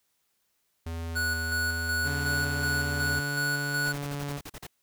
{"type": "tone with vibrato", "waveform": "square", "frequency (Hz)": 82.41, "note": "E2", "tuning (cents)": 0, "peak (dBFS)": -33, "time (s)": [0.86, 3.2], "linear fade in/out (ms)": 5, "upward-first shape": "sine", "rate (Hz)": 1.4, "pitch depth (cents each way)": 12}
{"type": "tone with tremolo", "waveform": "square", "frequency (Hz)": 1469, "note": "F#6", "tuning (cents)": -13, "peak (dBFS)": -27, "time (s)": [1.15, 3.93], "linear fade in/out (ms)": 20, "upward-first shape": "square", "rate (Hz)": 2.7, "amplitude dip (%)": 40}
{"type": "tone", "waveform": "sawtooth", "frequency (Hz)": 143, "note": "D3", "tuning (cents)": -46, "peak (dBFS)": -28, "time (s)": [2.03, 4.41], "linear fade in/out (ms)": 50}
{"type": "noise bursts", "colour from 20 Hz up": "pink", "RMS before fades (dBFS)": -41, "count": 10, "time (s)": [3.85, 4.669], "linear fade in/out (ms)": 5, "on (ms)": 45, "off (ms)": 41}
{"effects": ["white hiss -74 dBFS RMS until 4.82 s"]}